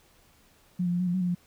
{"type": "tone with pitch steps", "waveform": "sine", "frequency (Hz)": [179.7, 175, 176.2, 182.3, 175.2, 186.8, 178.4, 176.3], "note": ["F3", "F3", "F3", "F#3", "F3", "F#3", "F3", "F3"], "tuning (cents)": [50, 4, 16, -25, 6, 17, 37, 17], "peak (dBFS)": -24, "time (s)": [0.79, 1.35], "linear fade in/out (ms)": 10, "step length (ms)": 70, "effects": ["pink hiss -61 dBFS RMS until 1.46 s"]}